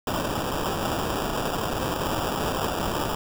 white noise with sample-and-hold, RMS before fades -27 dBFS, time 0.07-3.15 s, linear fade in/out 2 ms, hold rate 2100 Hz, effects none

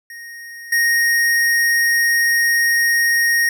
square tone with level steps, 1864.7 Hz, A#6, in tune, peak -33 / -14 dBFS, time 0.1-3.49 s, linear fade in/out 2 ms, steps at 0.72 s, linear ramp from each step 5 ms, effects none

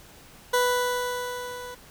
20% pulse tone with level ramp, 493.9 Hz, B4, in tune, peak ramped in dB -14 to -32 dBFS, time 0.53-1.75 s, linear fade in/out 10 ms, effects pink hiss -50 dBFS RMS until 1.9 s

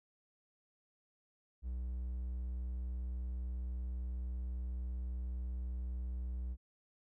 triangle tone, 61.8 Hz, B1, 2 cents sharp, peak -35 dBFS, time 1.62-6.57 s, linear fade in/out 50 ms, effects none

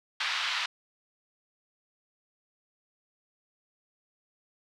white band-pass noise, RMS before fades -31 dBFS, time 0.2-0.66 s, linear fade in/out 5 ms, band 1000 to 4000 Hz, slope 24 dB/octave, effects none

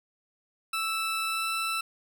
20% pulse tone with pitch glide, 1318.5 to 1326.1 Hz, E6 to E6, 0 to +10 cents, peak -23 dBFS, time 0.73-1.81 s, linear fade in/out 5 ms, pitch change +10 cents, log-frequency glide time 1.27-1.5 s, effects none

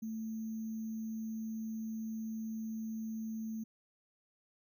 sine tone with sample-and-hold, 221.1 Hz, A3, 9 cents sharp, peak -37 dBFS, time 0.02-3.64 s, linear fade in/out 10 ms, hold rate 6300 Hz, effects none

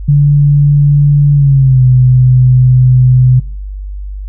sine tone with pitch glide, 144.3 to 127.08 Hz, D3 to B2, -30 to +50 cents, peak -3 dBFS, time 0.08-3.4 s, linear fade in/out 10 ms, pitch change -220 cents, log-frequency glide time 1.33-1.84 s, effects noise-tail reverb RT60 0.4 s tail -24 dB re dry + added 49 Hz sine -19 dBFS peak until 4.28 s

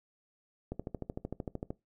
click train, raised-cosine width 2 ms, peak -23 dBFS, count 14, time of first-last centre 0.72-1.705 s, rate 13.2 Hz, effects noise-tail reverb RT60 0.2 s tail -20 dB re dry

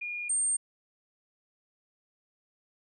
sine tone pair in turn, 2430 / 8660 Hz, D#7 / C#9, -42 / -41 cents, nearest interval octave + minor seventh, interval 2201 cents, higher second, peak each -33 / -25 dBFS, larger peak second, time 0.01-0.29 / 0.29-0.57 s, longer neither, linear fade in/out 10 ms, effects none

